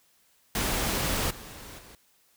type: noise with level steps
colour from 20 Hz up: pink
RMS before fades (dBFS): -28 / -44 / -50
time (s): 0.55-1.95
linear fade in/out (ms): 2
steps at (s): 1.3 / 1.78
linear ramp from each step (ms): 10
effects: white hiss -65 dBFS RMS until 2.36 s